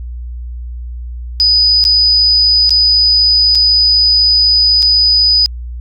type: tone with dropouts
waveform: sine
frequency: 4978 Hz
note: D#8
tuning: in tune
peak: -6 dBFS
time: 1.4-5.46 s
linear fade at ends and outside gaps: 0 ms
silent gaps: 1.84-1.851 / 2.694-2.706 / 3.55-3.554 / 4.822-4.827 s
effects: added 60 Hz sine -21 dBFS peak until 5.8 s + MP3 96 kbps